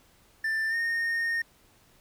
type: tone with pitch glide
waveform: triangle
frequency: 1777 to 1841.8 Hz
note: A6 to A#6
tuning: +17 to -21 cents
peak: -24 dBFS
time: 0.44-1.42 s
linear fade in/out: 5 ms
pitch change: +62 cents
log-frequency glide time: 0.69-0.75 s
effects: pink hiss -61 dBFS RMS until 2 s